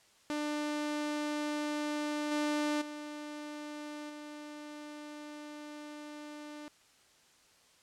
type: tone with level steps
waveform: sawtooth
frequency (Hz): 297.9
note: D4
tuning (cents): +25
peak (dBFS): -29 / -26 / -37 / -40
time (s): 0.3-6.68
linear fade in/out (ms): 0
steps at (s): 2.31 / 2.81 / 4.09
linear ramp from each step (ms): 10
effects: white hiss -64 dBFS RMS until 7.82 s + low-pass 8000 Hz 12 dB/octave